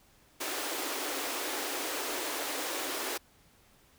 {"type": "high-pass noise", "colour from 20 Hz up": "pink", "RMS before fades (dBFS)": -35, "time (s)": [0.4, 3.18], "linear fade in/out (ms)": 10, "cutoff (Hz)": 270, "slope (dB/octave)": 96, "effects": ["pink hiss -63 dBFS RMS until 3.98 s"]}